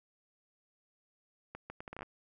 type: accelerating click train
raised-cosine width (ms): 0.5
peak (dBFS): -28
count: 10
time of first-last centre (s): 1.55-2.03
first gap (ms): 150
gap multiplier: 0.7
effects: none